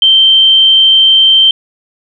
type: tone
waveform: sine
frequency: 3127 Hz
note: G7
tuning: 5 cents flat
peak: -3 dBFS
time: 0.02-1.51 s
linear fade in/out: 2 ms
effects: none